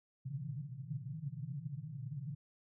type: band-pass noise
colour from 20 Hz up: pink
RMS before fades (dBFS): -43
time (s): 0.25-2.35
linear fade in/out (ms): 10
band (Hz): 120 to 160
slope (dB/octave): 96
effects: none